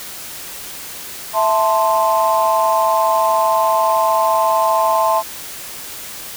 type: chord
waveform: sine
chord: A minor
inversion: second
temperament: equal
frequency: 659.3 / 880 / 1046.5 Hz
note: E5 / A5 / C6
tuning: 0 / 0 / 0 cents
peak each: -16 dBFS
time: 1.33-5.23 s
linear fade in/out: 50 ms
effects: tanh soft clip ceiling -4 dBFS + white hiss -31 dBFS RMS until 6.36 s